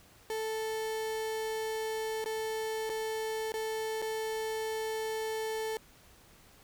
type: tone with dropouts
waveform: 35% pulse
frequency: 440 Hz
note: A4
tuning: in tune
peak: -31 dBFS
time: 0.3-5.77 s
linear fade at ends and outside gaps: 1 ms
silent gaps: 2.242-2.259 / 2.894-2.898 / 3.52-3.54 / 4.018-4.023 s
effects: pink hiss -59 dBFS RMS until 6.63 s